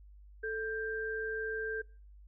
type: tone pair together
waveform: sine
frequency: 440 / 1581.6 Hz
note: A4 / G6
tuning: 0 / +15 cents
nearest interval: octave + minor seventh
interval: 2215 cents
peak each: -36 / -37 dBFS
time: 0.43-1.82 s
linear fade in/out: 10 ms
effects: noise-tail reverb RT60 0.4 s tail -22 dB re dry + added 50 Hz sine -52 dBFS peak until 2.27 s